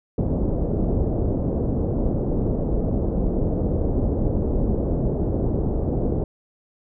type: low-pass noise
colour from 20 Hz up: pink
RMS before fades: -22 dBFS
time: 0.18-6.24 s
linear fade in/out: 2 ms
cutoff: 550 Hz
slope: 24 dB/octave
effects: none